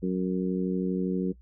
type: harmonic tone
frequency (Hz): 92.5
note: F#2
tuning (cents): 0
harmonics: 2 / 3 / 4 / 5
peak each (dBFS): -27 / -32 / -32 / -35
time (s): 0.02-1.33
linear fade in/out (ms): 20
effects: noise-tail reverb RT60 0.1 s tail -21 dB re dry + added 60 Hz sine -50 dBFS peak until 1.41 s